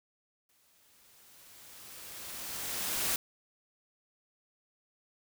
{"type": "noise with exponential growth", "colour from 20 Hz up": "white", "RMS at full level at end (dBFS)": -30, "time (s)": [0.49, 3.16], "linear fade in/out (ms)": 2, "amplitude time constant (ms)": 580, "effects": []}